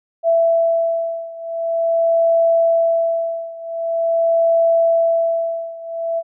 sine beating tone pair, 665 / 665.45 Hz, E5 / E5, +15 / +16 cents, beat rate 0.45 Hz, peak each -16 / -18 dBFS, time 0.23-6.23 s, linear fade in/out 50 ms, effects none

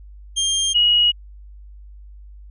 25% pulse / sine tone pair in turn, 3198 / 2899 Hz, G7 / F#7, +34 / -36 cents, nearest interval major second, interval 170 cents, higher first, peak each -14 / -12 dBFS, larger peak second, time 0.36-0.74 / 0.74-1.12 s, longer neither, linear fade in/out 20 ms, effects added 50 Hz sine -38 dBFS peak until 2.5 s + resampled to 24000 Hz

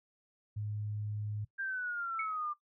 sine tone, 105.1 Hz, G#2, 21 cents sharp, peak -35 dBFS, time 0.56-1.45 s, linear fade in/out 10 ms
sine exponential sweep, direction down, 1600 to 1186 Hz, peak -34 dBFS, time 1.58-2.54 s, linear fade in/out 20 ms
sine tone with exponential decay, 2217 Hz, C#7, in tune, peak -32 dBFS, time 2.19-2.37 s, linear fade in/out 5 ms, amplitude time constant 38 ms
effects noise-tail reverb RT60 0.1 s tail -19 dB re dry

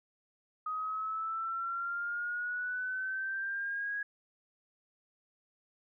sine exponential sweep, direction up, 1251 to 1661.2 Hz, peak -33 dBFS, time 0.66-4.03 s, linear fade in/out 5 ms, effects none

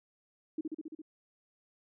sine tone with echo, 314.1 Hz, D#4, 16 cents sharp, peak -31 dBFS, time 0.58-0.61 s, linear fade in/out 5 ms, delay 68 ms, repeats 6, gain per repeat -2 dB, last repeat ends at 1.018 s, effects none

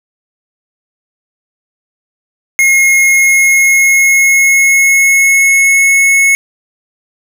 square tone with pitch glide, 2156 to 2191 Hz, C#7 to C#7, -49 to -21 cents, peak -6 dBFS, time 2.59-6.35 s, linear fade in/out 0 ms, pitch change +28 cents, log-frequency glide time 3.04-6.01 s, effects none

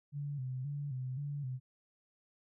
sine tone with vibrato, 136 Hz, C#3, 33 cents flat, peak -36 dBFS, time 0.12-1.6 s, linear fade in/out 50 ms, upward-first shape square, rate 1.9 Hz, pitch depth 97 cents each way, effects none

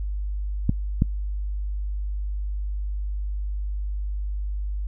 clicks, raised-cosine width 5 ms, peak -6 dBFS, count 2, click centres 0.694 / 1.021 s, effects noise-tail reverb RT60 0.1 s tail -25 dB re dry + added 50 Hz sine -25 dBFS peak until 4.87 s

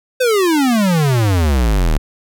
square exponential sweep, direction down, 523.3 to 35.24 Hz, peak -12 dBFS, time 0.2-1.98 s, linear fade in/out 10 ms, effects none

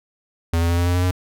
square tone with pitch steps, 83.5 / 84.67 / 85.85 / 87.05 / 88.26 / 89.49 / 90.74 Hz, E2 / E2 / F2 / F2 / F2 / F2 / F#2, +23 / +47 / -29 / -5 / +19 / +43 / -33 cents, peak -17 dBFS, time 0.53-1.111 s, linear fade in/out 5 ms, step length 83 ms, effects none

